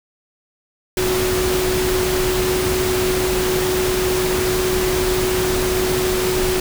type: tone in noise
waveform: sine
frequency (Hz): 369.4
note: F#4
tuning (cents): -3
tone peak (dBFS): -18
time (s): 0.97-6.6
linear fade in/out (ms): 2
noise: pink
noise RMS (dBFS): -22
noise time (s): 0.97-6.6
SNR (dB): +1
effects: none